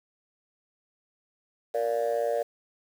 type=chord; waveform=sine; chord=Bb major; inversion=none; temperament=just; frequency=466.2 / 582.7 / 699.2 Hz; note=Bb4 / D5 / F5; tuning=0 / -14 / +2 cents; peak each=-27 / -26 / -30 dBFS; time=1.74-2.43 s; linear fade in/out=10 ms; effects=tanh soft clip ceiling -19 dBFS + 8-bit